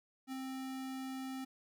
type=tone with ADSR envelope; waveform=square; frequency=263.3 Hz; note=C4; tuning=11 cents sharp; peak=-39 dBFS; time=0.27-1.45 s; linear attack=54 ms; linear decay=8 ms; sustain=-2 dB; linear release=11 ms; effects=none